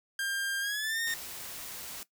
sawtooth tone with pitch glide, 1599 to 1836.8 Hz, G6 to A#6, +34 to -26 cents, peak -27 dBFS, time 0.19-1.14 s, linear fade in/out 2 ms, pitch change +240 cents, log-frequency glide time 0.6-1.01 s
white noise, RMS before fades -42 dBFS, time 1.07-2.03 s, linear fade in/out 0 ms
effects noise-tail reverb RT60 0.1 s tail -17 dB re dry

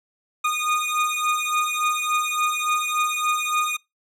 25% pulse beating tone pair, 1228 / 1231.5 Hz, D#6 / D#6, -23 / -18 cents, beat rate 3.5 Hz, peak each -20 dBFS, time 0.44-3.77 s, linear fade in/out 10 ms, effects noise-tail reverb RT60 0.2 s tail -23 dB re dry + low-pass 12000 Hz 12 dB/octave

